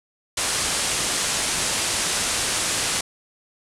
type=low-pass noise; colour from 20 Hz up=white; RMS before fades=-24 dBFS; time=0.37-3.01 s; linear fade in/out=5 ms; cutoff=10000 Hz; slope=48 dB/octave; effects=none